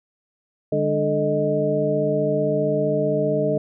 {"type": "tone cluster", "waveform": "sine", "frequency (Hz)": [148.6, 204, 296.2, 438.2, 620], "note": ["D3", "G#3", "D4", "A4", "D#5"], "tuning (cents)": [21, -31, 15, -7, -6], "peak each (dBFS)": [-26, -29, -27, -23, -22], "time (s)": [0.72, 3.58], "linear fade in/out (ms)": 5, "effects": []}